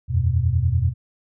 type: chord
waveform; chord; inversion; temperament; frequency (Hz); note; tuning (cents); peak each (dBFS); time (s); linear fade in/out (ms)
sine; E suspended second; none; just; 82.41 / 92.71 / 123.61; E2 / F#2 / B2; 0 / +4 / +2; -21; 0.08-0.94; 50
effects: none